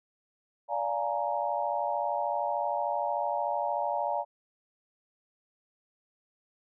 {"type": "chord", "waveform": "sine", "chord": "Bb dominant seventh", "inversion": "first", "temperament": "just", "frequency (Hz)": [582.7, 699.2, 839.1, 932.3], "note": ["D5", "F5", "Ab5", "Bb5"], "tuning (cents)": [-14, 2, 18, 0], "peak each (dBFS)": -33, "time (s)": [0.68, 4.25], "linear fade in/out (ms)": 50, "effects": []}